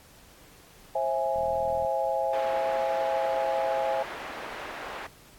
sine chord, C augmented, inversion none, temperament equal with one note detuned, 533.6 / 659.3 / 830.6 Hz, C5 / E5 / G#5, +34 / 0 / 0 cents, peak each -29 dBFS, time 0.95-4.03 s, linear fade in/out 5 ms
click train, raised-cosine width 5 ms, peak -33 dBFS, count 21, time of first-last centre 1.36-1.849 s, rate 40.9 Hz
pink band-pass noise, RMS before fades -39 dBFS, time 2.33-5.07 s, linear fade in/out 5 ms, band 550 to 2100 Hz, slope 12 dB/octave
effects pink hiss -54 dBFS RMS until 5.38 s + AAC 64 kbps

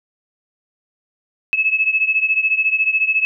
sine beating tone pair, 2589 / 2603 Hz, E7 / E7, -32 / -22 cents, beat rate 14 Hz, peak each -16 / -19 dBFS, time 1.53-3.25 s, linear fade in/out 0 ms, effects none

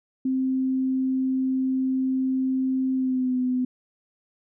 sine tone with pitch glide, 261.6 to 252.8 Hz, C4 to B3, 0 to +41 cents, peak -21 dBFS, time 0.25-3.65 s, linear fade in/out 5 ms, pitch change -59 cents, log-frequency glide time 2.94-3.37 s, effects none

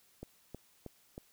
click train, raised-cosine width 2 ms, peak -30 dBFS, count 4, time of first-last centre 0.23-1.179 s, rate 3.16 Hz, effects white hiss -67 dBFS RMS until 1.32 s

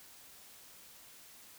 silence, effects white hiss -56 dBFS RMS until 1.58 s

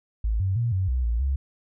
sine tone with pitch steps, 54.1 / 95.3 / 117.9 / 93.8 / 63.1 / 57.5 / 67.8 Hz, A1 / G2 / A#2 / F#2 / B1 / A#1 / C#2, -29 / -48 / +20 / +24 / +38 / -23 / -38 cents, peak -21 dBFS, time 0.24-1.36 s, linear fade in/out 5 ms, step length 160 ms, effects none

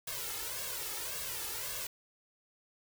white noise with flanger, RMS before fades -39 dBFS, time 0.07-1.87 s, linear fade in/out 5 ms, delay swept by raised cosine 1.8 to 2.33 ms, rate 1.8 Hz, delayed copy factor +0.9, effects none

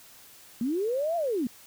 sine linear two-way sweep, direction up then down, 220 to 698.5 to 220 Hz, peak -25 dBFS, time 0.61-1.47 s, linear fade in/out 2 ms, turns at 1.16 s, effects white hiss -52 dBFS RMS until 1.66 s

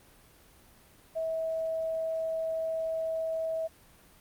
sine tone, 647 Hz, E5, 32 cents flat, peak -29 dBFS, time 1.15-3.68 s, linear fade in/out 20 ms, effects pink hiss -58 dBFS RMS until 4.2 s + Opus 32 kbps

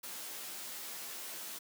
white noise with comb filter, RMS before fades -44 dBFS, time 0.03-1.59 s, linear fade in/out 10 ms, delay 14 ms, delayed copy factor -0.95, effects high-pass 200 Hz 12 dB/octave

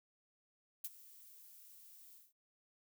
violet noise with ADSR envelope, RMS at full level -40 dBFS, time 0.84-2.33 s, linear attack 6 ms, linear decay 37 ms, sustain -19 dB, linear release 190 ms, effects none

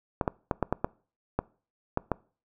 clicks, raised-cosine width 1 ms, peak -11 dBFS, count 9, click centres 0.212 / 0.278 / 0.512 / 0.627 / 0.726 / 0.845 / 1.39 / 1.974 / 2.117 s, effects noise-tail reverb RT60 0.4 s tail -23 dB re dry

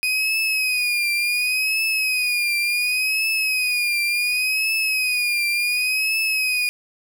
35% pulse tone with vibrato, 2489 Hz, D#7, in tune, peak -17 dBFS, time 0.03-6.69 s, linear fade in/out 0 ms, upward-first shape triangle, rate 0.69 Hz, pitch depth 91 cents each way, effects none

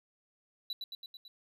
triangle tone with echo, 3951 Hz, B7, in tune, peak -33 dBFS, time 0.7-0.73 s, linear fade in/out 2 ms, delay 110 ms, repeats 5, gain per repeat -3 dB, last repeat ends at 1.28 s, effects none

